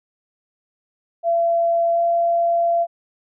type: tone with pitch glide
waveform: sine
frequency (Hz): 677 to 682.1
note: E5 to F5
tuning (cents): +46 to -41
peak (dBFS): -15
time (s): 1.23-2.87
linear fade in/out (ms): 50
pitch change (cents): +13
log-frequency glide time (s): 1.93-1.99
effects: none